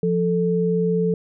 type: tone pair together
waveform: sine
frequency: 174.61 / 440 Hz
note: F3 / A4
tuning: 0 / 0 cents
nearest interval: octave + major third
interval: 1600 cents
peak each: -20 dBFS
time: 0.03-1.14 s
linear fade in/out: 2 ms
effects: none